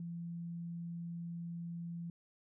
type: tone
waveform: sine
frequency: 170 Hz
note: F3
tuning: 46 cents flat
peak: -40 dBFS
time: 0-2.1 s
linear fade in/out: 2 ms
effects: none